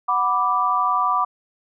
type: chord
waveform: sine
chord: B minor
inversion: second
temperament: equal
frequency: 740 / 987.8 / 1174.7 Hz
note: F#5 / B5 / D6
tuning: 0 / 0 / 0 cents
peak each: -25 / -22 / -19 dBFS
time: 0.08-1.25 s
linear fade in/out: 10 ms
effects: none